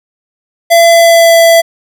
square tone with pitch glide, 676 to 667.1 Hz, E5 to E5, +43 to +20 cents, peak -3 dBFS, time 0.7-1.62 s, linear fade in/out 20 ms, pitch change -23 cents, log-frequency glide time 0.82-1.38 s, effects none

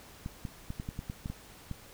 clicks, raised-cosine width 5 ms, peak -24 dBFS, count 10, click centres 0.261 / 0.452 / 0.704 / 0.799 / 0.889 / 0.991 / 1.099 / 1.259 / 1.3 / 1.713 s, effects pink hiss -53 dBFS RMS until 1.93 s

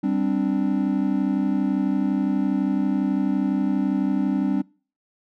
triangle chord, G suspended fourth, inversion none, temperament equal, 196 / 261.6 / 293.7 Hz, G3 / C4 / D4, 0 / 0 / 0 cents, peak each -22 dBFS, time 0.03-4.62 s, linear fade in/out 10 ms, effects noise-tail reverb RT60 0.4 s tail -25 dB re dry

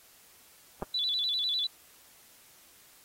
clicks, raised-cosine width 1 ms, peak -20 dBFS, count 2, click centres 0.823 / 0.828 s
sine tone with vibrato, 3699 Hz, A#7, 14 cents flat, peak -27 dBFS, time 0.94-1.67 s, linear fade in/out 5 ms, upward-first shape square, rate 10 Hz, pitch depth 120 cents each way
effects white hiss -58 dBFS RMS until 3.04 s + AAC 48 kbps

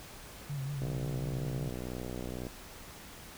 sine tone with vibrato, 139 Hz, C#3, 5 cents sharp, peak -34 dBFS, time 0.49-1.69 s, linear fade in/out 10 ms, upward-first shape sine, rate 5.5 Hz, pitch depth 68 cents each way
click train, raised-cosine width 2 ms, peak -26 dBFS, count 103, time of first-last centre 0.82-2.468 s, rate 61.9 Hz
effects pink hiss -49 dBFS RMS until 3.37 s

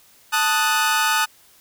sawtooth chord, D# diminished, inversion second, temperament equal, 880 / 1244.5 / 1480 Hz, A5 / D#6 / F#6, 0 / 0 / 0 cents, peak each -18 dBFS, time 0.32-1.26 s, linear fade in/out 20 ms, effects white hiss -53 dBFS RMS until 1.6 s

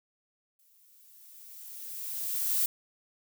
violet noise with exponential growth, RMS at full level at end -26 dBFS, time 0.59-2.66 s, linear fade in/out 2 ms, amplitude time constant 450 ms, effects none

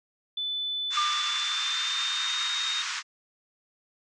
sine tone with pitch glide, 3500 to 3708 Hz, A7 to A#7, -10 to -10 cents, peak -28 dBFS, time 0.37-2.82 s, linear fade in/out 5 ms, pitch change +100 cents, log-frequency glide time 1.24-2.42 s
pink band-pass noise, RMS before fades -33 dBFS, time 0.9-3.03 s, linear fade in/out 50 ms, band 1100 to 7100 Hz, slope 48 dB/octave
sine tone with exponential decay, 1197 Hz, D6, 33 cents sharp, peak -22 dBFS, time 0.97-1.8 s, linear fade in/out 5 ms, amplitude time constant 180 ms
effects none

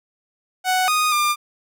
sawtooth tone with pitch steps, 742 / 1239 / 1198 Hz, F#5 / D#6 / D6, +5 / -8 / +34 cents, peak -13 dBFS, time 0.64-1.36 s, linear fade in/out 50 ms, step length 240 ms, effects none

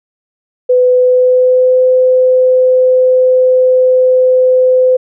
sine tone with pitch glide, 501 to 510.3 Hz, B4 to C5, +25 to -43 cents, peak -5 dBFS, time 0.69-4.97 s, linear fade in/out 10 ms, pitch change +32 cents, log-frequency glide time 0.9-1.84 s, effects none

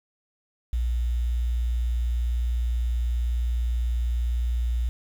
sine tone with quantisation, 59.5 Hz, A#1, 36 cents sharp, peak -22 dBFS, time 0.73-4.89 s, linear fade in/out 0 ms, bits 8, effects none

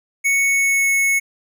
square tone with pitch glide, 2217 to 2200 Hz, C#7 to C#7, 0 to -14 cents, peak -15 dBFS, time 0.24-1.2 s, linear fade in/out 20 ms, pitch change -14 cents, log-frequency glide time 0.43-0.91 s, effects none

